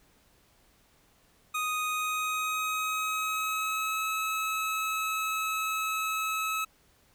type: tone with pitch glide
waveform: 25% pulse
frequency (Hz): 1244.5 to 1291.4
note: D#6 to E6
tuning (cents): 0 to -36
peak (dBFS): -25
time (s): 1.54-6.65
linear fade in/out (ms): 10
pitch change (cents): +64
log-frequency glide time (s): 1.88-4.06
effects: pink hiss -64 dBFS RMS until 7.14 s